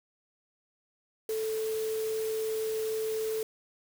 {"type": "tone in noise", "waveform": "sine", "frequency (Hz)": 439.5, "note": "A4", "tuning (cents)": -2, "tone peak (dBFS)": -29, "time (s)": [1.29, 3.43], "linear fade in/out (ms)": 2, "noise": "white", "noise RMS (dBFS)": -43, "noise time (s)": [1.29, 3.43], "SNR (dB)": 11, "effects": []}